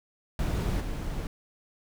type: noise with level steps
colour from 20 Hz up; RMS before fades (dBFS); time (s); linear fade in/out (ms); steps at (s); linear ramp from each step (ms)
brown; -28 / -33; 0.39-1.27; 2; 0.8; 10
effects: none